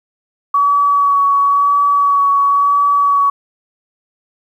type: tone with vibrato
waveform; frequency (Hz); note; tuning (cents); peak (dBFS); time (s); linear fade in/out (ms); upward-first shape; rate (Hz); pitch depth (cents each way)
sine; 1133; C#6; +37; -9; 0.54-3.3; 5; sine; 0.97; 15
effects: 8-bit